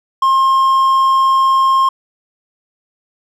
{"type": "tone", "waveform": "triangle", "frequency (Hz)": 1066, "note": "C6", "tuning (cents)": 32, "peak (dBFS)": -7, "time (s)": [0.22, 1.89], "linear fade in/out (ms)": 5, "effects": []}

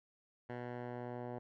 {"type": "tone with low-pass filter sweep", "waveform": "10% pulse", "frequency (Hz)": 122.3, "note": "B2", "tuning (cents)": -16, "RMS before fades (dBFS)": -44, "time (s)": [0.49, 1.39], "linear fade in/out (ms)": 10, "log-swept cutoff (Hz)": [1700, 930], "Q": 1.2, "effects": []}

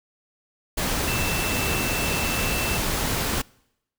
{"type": "tone in noise", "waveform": "sine", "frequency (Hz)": 2665, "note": "E7", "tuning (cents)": 18, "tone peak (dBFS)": -29, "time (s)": [1.07, 2.78], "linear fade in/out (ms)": 10, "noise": "pink", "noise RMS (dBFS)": -25, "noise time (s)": [0.77, 3.42], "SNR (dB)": -7, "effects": ["noise-tail reverb RT60 0.8 s tail -25 dB re dry"]}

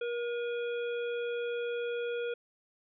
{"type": "harmonic tone with a mistuned harmonic", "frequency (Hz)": 476.4, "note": "A#4", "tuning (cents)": 38, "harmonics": [1, 3, 5, 7], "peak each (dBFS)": [-32, -42, -46, -49], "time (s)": [0.01, 2.34], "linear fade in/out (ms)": 5, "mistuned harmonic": 5, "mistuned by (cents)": 56, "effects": []}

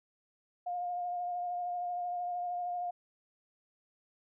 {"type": "tone with vibrato", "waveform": "sine", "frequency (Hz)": 710, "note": "F5", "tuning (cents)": 28, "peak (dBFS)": -33, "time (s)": [0.66, 2.91], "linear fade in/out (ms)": 10, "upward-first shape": "sine", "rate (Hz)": 13, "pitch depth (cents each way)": 19, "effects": []}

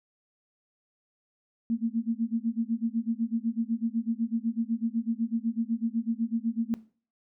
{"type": "tone with tremolo", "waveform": "sine", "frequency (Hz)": 229.7, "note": "A#3", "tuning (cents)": -25, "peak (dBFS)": -22, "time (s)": [1.7, 6.74], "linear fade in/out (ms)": 0, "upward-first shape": "sine", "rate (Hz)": 8, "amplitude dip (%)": 100, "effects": ["noise-tail reverb RT60 0.4 s tail -18 dB re dry"]}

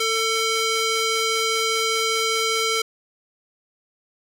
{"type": "tone with band-pass filter", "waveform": "square", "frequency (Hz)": 447.5, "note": "A4", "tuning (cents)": 29, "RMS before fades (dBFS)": -22, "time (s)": [0, 2.82], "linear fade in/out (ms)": 5, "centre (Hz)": 4000, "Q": 0.62, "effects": []}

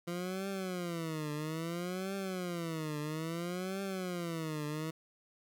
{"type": "tone with vibrato", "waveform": "20% pulse", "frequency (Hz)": 171, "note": "F3", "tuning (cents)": -36, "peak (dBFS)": -31, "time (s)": [0.07, 4.91], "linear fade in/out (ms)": 10, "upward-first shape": "triangle", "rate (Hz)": 0.6, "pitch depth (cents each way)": 250, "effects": []}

